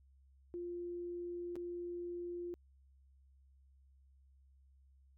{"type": "tone with dropouts", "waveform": "sine", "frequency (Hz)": 349.2, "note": "F4", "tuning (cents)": 0, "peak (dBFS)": -40, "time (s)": [0.54, 2.54], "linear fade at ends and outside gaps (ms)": 0, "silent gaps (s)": [1.556, 1.564], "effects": ["added 67 Hz sine -63 dBFS peak until 5.17 s"]}